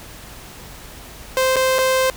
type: tone with dropouts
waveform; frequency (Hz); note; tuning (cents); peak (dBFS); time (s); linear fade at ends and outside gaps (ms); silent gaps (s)
sawtooth; 521; C5; -7; -11; 1.37-2.1; 0; 1.559-1.565 / 1.784-1.789
effects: added 50 Hz sine -44 dBFS peak until 2.16 s + pink hiss -39 dBFS RMS until 2.16 s